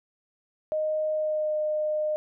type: tone with pitch glide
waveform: sine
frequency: 619 to 610.8 Hz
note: D#5 to D#5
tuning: -9 to -32 cents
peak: -24 dBFS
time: 0.72-2.16 s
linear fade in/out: 0 ms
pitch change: -23 cents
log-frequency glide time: 1.13-1.57 s
effects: none